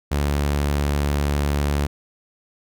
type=tone; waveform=sawtooth; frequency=72.1 Hz; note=D2; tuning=31 cents flat; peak=-15 dBFS; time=0.11-1.87 s; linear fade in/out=10 ms; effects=none